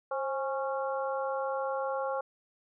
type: harmonic tone with a mistuned harmonic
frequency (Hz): 275.2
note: C#4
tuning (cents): -12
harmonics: 2 / 3 / 4 / 5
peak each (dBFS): -32 / -36 / -38 / -40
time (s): 0.11-2.21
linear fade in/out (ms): 5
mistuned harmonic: 2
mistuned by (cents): -56
effects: none